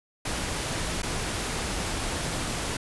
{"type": "noise with dropouts", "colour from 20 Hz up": "pink", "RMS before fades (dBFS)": -30, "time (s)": [0.25, 2.77], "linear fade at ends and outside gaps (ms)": 5, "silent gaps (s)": [1.021, 1.03], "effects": ["resampled to 24000 Hz"]}